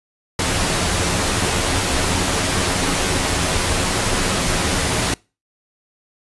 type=noise with comb filter; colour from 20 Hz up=pink; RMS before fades=-19 dBFS; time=0.39-5.14 s; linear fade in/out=2 ms; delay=11 ms; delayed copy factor=+0.5; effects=noise-tail reverb RT60 0.3 s tail -25 dB re dry + resampled to 24000 Hz